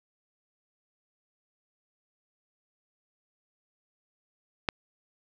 click, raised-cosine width 0.3 ms, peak -9 dBFS, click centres 4.688 s, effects none

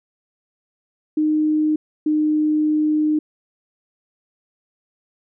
sine tone pair in turn, 307.1 / 305.4 Hz, D#4 / D#4, -23 / -32 cents, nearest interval unison, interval 9 cents, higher first, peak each -15 dBFS, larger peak neither, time 1.17-1.76 / 2.06-3.19 s, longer second, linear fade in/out 5 ms, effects none

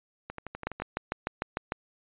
two click trains, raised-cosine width 0.5 ms, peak -14 / -22 dBFS, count 8 / 7, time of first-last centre 0.67-1.721 / 0.3-0.8 s, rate 6.66 / 12 Hz, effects resampled to 8000 Hz

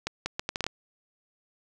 accelerating click train, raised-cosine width 0.2 ms, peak -12 dBFS, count 8, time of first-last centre 0.07-0.666 s, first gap 190 ms, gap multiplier 0.71, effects none

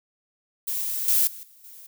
violet noise with level steps, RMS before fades -28 / -20 / -40 / -53 / -45 dBFS, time 0.67-1.87 s, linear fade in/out 10 ms, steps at 1.08 / 1.27 / 1.43 / 1.64 s, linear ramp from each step 2 ms, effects none

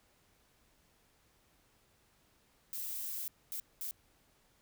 violet noise bursts at uneven times, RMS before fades -40 dBFS, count 3, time 2.73-3.28 / 3.52-3.6 / 3.81-3.91 s, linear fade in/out 0 ms, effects pink hiss -70 dBFS RMS until 4.61 s

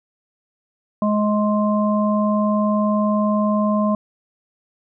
harmonic tone, 210 Hz, G#3, 19 cents sharp, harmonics 1 / 3 / 5, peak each -17 / -22 / -24 dBFS, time 1.02-3.95 s, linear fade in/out 2 ms, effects none

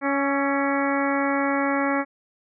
harmonic tone with a mistuned harmonic, 278.8 Hz, C#4, 10 cents sharp, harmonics 1 / 2 / 3 / 4 / 5 / 6 / 7 / 8, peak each -24 / -27 / -29 / -30 / -31 / -32 / -32 / -33 dBFS, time 0.01-2.05 s, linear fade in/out 50 ms, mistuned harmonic 5, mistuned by -38 cents, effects none

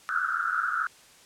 pink band-pass noise, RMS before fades -28 dBFS, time 0.09-0.87 s, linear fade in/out 0 ms, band 1300 to 1500 Hz, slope 96 dB/octave, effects white hiss -54 dBFS RMS until 1.25 s + low-pass 9000 Hz 12 dB/octave

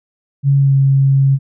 sine tone with pitch glide, 139.1 to 136.47 Hz, C#3 to C#3, +6 to -27 cents, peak -8 dBFS, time 0.43-1.39 s, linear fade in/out 50 ms, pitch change -33 cents, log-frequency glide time 0.57-0.75 s, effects none

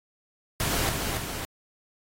pink noise with echo, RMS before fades -27 dBFS, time 0.6-0.89 s, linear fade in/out 0 ms, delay 280 ms, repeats 2, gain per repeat -4 dB, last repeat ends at 1.45 s, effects AAC 48 kbps

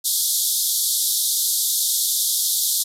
white band-pass noise, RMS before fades -21 dBFS, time 0.04-2.84 s, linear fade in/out 20 ms, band 3400 to 14000 Hz, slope 96 dB/octave, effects none

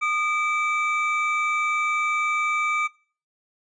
triangle tone pair together, 1226 / 2314 Hz, D#6 / D7, -26 / -26 cents, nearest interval major seventh, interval 1100 cents, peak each -22 dBFS, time 0.01-2.88 s, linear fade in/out 20 ms, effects noise-tail reverb RT60 0.4 s tail -22 dB re dry + resampled to 22050 Hz

